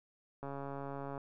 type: click train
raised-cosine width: 1 ms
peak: -29 dBFS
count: 105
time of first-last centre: 0.43-1.178 s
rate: 139 Hz
effects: none